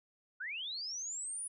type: linear sweep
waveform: sine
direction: up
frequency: 1396.9 to 9956 Hz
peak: -38 dBFS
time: 0.4-1.48 s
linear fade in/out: 10 ms
effects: none